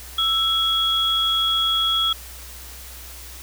sine tone pair together, 1322 / 3331 Hz, E6 / G#7, +5 / +4 cents, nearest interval octave + major third, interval 1599 cents, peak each -25 / -18 dBFS, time 0.18-2.13 s, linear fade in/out 5 ms, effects added 62 Hz sine -40 dBFS peak until 3.42 s + white hiss -40 dBFS RMS until 3.42 s

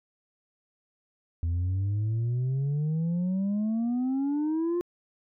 sine exponential sweep, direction up, 82.41 to 355.2 Hz, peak -22 dBFS, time 1.43-4.81 s, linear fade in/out 0 ms, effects tanh soft clip ceiling -24 dBFS

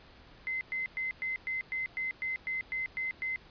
sine tone bursts, 2060 Hz, C7, 28 cents flat, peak -31 dBFS, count 12, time 0.47-3.36 s, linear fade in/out 0 ms, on 140 ms, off 110 ms, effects pink hiss -56 dBFS RMS until 3.5 s + resampled to 11025 Hz

